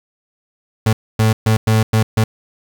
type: tone bursts at uneven times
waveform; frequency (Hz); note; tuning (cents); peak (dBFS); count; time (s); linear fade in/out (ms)
35% pulse; 110; A2; 0; -9; 6; 0.86-0.93 / 1.19-1.33 / 1.46-1.57 / 1.67-1.83 / 1.93-2.03 / 2.17-2.24; 5
effects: 7-bit